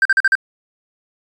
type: tone bursts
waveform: triangle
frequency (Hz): 1568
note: G6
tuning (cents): 0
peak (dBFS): -7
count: 5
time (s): 0.02-0.353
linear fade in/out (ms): 2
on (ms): 33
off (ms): 42
effects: tanh soft clip ceiling -4 dBFS + resampled to 22050 Hz